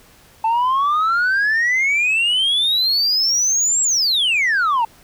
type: exponential two-way sweep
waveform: sine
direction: up then down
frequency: 878 to 7680 to 878 Hz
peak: -12 dBFS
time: 0.44-4.85 s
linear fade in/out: 5 ms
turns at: 3.82 s
effects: tanh soft clip ceiling -13 dBFS + pink hiss -49 dBFS RMS until 5.03 s